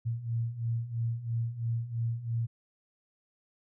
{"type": "beating tone pair", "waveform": "sine", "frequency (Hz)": [114.1, 117.1], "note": ["A#2", "A#2"], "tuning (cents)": [-37, 8], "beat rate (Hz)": 3, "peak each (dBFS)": [-35, -31], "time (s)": [0.05, 2.47], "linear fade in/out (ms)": 20, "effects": []}